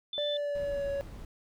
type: tone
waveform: sine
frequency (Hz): 3520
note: A7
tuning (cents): 0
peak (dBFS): -33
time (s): 0.13-0.37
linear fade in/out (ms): 2
type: tone with pitch glide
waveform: triangle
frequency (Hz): 587.3 to 559.8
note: D5 to C#5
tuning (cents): 0 to +17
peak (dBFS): -28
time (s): 0.18-1.01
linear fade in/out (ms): 0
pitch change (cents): -83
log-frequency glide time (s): 0.28-0.9
type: noise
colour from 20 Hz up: brown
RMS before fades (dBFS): -44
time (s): 0.55-1.25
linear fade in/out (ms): 2
effects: none